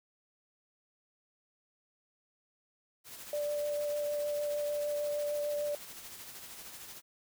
white noise with tremolo, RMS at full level -46 dBFS, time 3.04-7.02 s, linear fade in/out 50 ms, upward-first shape sine, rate 13 Hz, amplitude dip 40%
sine tone with vibrato, 587.3 Hz, D5, in tune, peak -31 dBFS, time 3.33-5.75 s, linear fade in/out 2 ms, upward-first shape triangle, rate 6.6 Hz, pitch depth 12 cents each way
effects none

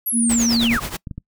sine linear sweep, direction down, 11760 to 1046.5 Hz, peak -19 dBFS, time 0.06-0.8 s, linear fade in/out 10 ms
sine tone with vibrato, 233.1 Hz, A#3, in tune, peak -16 dBFS, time 0.12-0.78 s, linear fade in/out 50 ms, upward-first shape triangle, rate 8.5 Hz, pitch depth 9 cents each way
pink noise with tremolo, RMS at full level -25 dBFS, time 0.29-0.97 s, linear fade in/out 10 ms, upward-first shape triangle, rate 9.4 Hz, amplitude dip 85%
clicks, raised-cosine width 5 ms, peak -18 dBFS, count 5, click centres 0.71 / 0.764 / 1.072 / 1.112 / 1.18 s
effects noise-tail reverb RT60 0.1 s tail -24 dB re dry

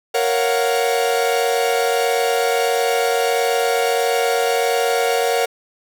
45% pulse chord, Gb major seventh, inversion first, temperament equal, 466.2 / 554.4 / 698.5 / 740 Hz, Bb4 / Db5 / F5 / Gb5, 0 / 0 / 0 / 0 cents, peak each -19 / -23 / -25 / -22 dBFS, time 0.14-5.46 s, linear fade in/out 10 ms, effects none

